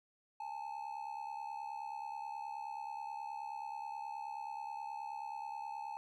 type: ring-modulated tone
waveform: triangle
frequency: 857 Hz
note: A5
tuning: 46 cents flat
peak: -36 dBFS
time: 0.4-5.97 s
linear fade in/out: 0 ms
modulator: 34.7 Hz
effects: none